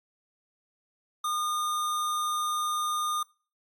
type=tone; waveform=square; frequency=1218 Hz; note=D#6; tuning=37 cents flat; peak=-28 dBFS; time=1.24-3.23 s; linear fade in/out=5 ms; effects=noise-tail reverb RT60 0.4 s tail -24 dB re dry + AAC 64 kbps